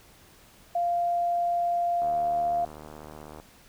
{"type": "tone", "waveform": "sine", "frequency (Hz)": 695, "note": "F5", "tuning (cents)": -9, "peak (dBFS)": -23, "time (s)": [0.75, 2.65], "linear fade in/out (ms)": 5}
{"type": "click train", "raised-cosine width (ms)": 1, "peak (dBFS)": -29, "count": 106, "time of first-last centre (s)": [2.02, 3.4], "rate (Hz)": 76.1}
{"effects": ["pink hiss -55 dBFS RMS until 3.68 s"]}